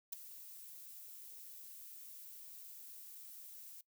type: noise with ADSR envelope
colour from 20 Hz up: violet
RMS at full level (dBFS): -38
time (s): 0.12-3.81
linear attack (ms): 11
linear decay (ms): 7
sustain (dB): -15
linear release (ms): 3
effects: noise-tail reverb RT60 0.1 s tail -19 dB re dry